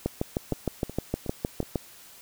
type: two click trains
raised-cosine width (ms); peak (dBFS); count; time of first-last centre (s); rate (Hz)
2; -23 / -12; 4 / 12; 0.53-1.629 / 0.06-1.758; 2.73 / 6.48
effects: white hiss -50 dBFS RMS until 2.21 s